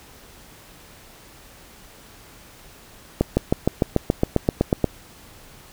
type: accelerating click train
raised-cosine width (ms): 2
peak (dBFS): -3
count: 13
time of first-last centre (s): 3.21-4.843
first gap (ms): 160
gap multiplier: 0.97
effects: pink hiss -47 dBFS RMS until 5.72 s